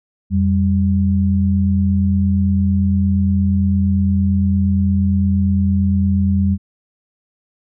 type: tone pair together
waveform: sine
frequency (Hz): 87.31 / 196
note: F2 / G3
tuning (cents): 0 / 0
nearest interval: octave + major second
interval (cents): 1400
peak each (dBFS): -15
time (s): 0.3-6.58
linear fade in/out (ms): 50
effects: none